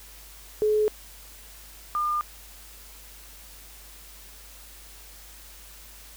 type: tone pair in turn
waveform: sine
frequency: 426.1 / 1205.2 Hz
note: G#4 / D6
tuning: +44 / +44 cents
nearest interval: octave + tritone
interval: 1800 cents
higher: second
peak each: -19 / -23 dBFS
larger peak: first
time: 0.62-0.88 / 1.95-2.21 s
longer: neither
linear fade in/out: 0 ms
effects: added 50 Hz sine -49 dBFS peak until 6.16 s + white hiss -48 dBFS RMS until 6.16 s